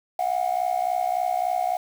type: tone with amplitude modulation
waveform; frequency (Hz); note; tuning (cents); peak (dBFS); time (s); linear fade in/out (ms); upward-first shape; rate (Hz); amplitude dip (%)
sine; 726; F#5; -33; -16; 0.19-1.77; 5; sine; 63.5; 95
effects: tanh soft clip ceiling -16 dBFS + 7-bit